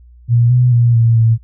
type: tone with pitch steps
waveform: sine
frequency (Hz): 118.7 / 124.3 / 119 / 115.5 / 113.6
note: A#2 / B2 / A#2 / A#2 / A#2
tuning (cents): +32 / +12 / +36 / -16 / -44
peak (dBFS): -7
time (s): 0.28-1.38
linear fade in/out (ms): 50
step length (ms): 220
effects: added 60 Hz sine -39 dBFS peak until 1.43 s